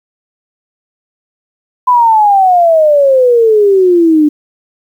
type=exponential sweep; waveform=sine; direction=down; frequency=1012 to 293.7 Hz; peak=-4 dBFS; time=1.87-4.29 s; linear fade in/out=10 ms; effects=7-bit